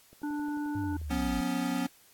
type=click train; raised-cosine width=2 ms; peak=-40 dBFS; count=13; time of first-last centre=0.13-1.192 s; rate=11.3 Hz
type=harmonic tone; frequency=294.7 Hz; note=D4; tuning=6 cents sharp; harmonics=1 / 3 / 5; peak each=-31 / -41 / -45 dBFS; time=0.23-0.97 s; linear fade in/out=5 ms
type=exponential sweep; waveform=sine; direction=down; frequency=107.6 to 50 Hz; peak=-34 dBFS; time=0.75-1.41 s; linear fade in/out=5 ms
type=chord; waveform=square; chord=F# suspended fourth; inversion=none; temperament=equal with one note detuned; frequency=180.77 / 246.9 / 277.2 Hz; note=F#3 / B3 / C#4; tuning=-40 / 0 / 0 cents; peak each=-36 / -33 / -33 dBFS; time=1.1-1.87 s; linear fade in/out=10 ms
effects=white hiss -60 dBFS RMS until 2.13 s + AAC 64 kbps